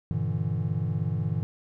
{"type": "chord", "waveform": "triangle", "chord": "E half-diminished seventh", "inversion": "first", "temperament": "just", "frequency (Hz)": [98.89, 118.67, 148.33, 164.81], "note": ["G2", "Bb2", "D3", "E3"], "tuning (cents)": [16, 31, 18, 0], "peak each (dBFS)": -29, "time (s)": [0.11, 1.43], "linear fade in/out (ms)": 0, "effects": []}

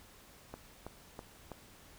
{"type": "click train", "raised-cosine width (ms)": 1, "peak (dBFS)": -29, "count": 4, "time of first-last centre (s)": [0.54, 1.517], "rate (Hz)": 3.07, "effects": ["pink hiss -58 dBFS RMS until 1.98 s"]}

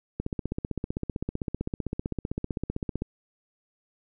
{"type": "click train", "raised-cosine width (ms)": 3, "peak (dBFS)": -16, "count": 45, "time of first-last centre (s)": [0.2, 3.021], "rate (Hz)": 15.6, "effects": []}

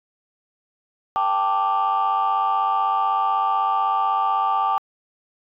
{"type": "chord", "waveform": "sine", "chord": "G suspended second", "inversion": "none", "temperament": "equal", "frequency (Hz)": [784, 880, 1174.7], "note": ["G5", "A5", "D6"], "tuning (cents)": [0, 0, 0], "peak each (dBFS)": [-21, -22, -20], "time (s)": [1.16, 4.78], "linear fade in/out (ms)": 0, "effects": ["tanh soft clip ceiling -13 dBFS"]}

